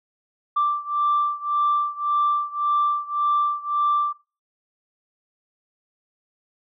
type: beating tone pair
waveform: sine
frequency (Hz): 1174.7 / 1176.5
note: D6 / D6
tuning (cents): 0 / +3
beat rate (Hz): 1.8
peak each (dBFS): -21 / -23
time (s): 0.56-4.13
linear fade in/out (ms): 10
effects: noise-tail reverb RT60 0.3 s tail -19 dB re dry + tanh soft clip ceiling -13 dBFS